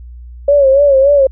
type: tone with vibrato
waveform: sine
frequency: 554.4 Hz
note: C#5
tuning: in tune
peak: -5 dBFS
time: 0.48-1.27 s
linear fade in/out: 5 ms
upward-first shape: sine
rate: 3.5 Hz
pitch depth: 78 cents each way
effects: added 60 Hz sine -29 dBFS peak until 1.31 s